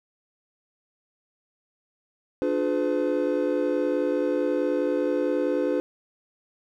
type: chord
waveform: triangle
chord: D diminished seventh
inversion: none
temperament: just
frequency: 293.7 / 352.4 / 422.9 / 507.5 Hz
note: D4 / F4 / Ab4 / Cb5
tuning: 0 / +16 / +31 / +47 cents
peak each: -25 / -27 / -28 / -24 dBFS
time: 2.42-5.8 s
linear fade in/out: 0 ms
effects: none